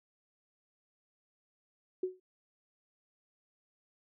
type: tone with exponential decay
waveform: sine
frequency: 370 Hz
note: F#4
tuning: in tune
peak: -27 dBFS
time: 2.03-2.2 s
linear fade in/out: 5 ms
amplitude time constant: 35 ms
effects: none